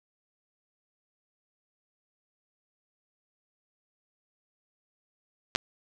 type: clicks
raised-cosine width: 0.2 ms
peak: -7 dBFS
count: 2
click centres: 5.551 / 5.559 s
effects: none